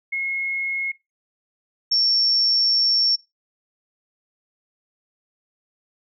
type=tone pair in turn; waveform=sine; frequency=2166 / 5458 Hz; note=C#7 / F8; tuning=-41 / -41 cents; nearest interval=octave + major third; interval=1600 cents; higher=second; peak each=-22 / -16 dBFS; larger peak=second; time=0.12-0.92 / 1.91-3.16 s; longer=second; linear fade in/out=10 ms; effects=noise-tail reverb RT60 0.2 s tail -18 dB re dry